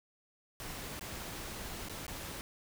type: noise with dropouts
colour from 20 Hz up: pink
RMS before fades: -43 dBFS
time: 0.6-2.41 s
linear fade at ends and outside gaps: 0 ms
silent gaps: 0.994-1.01 / 1.886-1.896 / 2.066-2.08 s
effects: none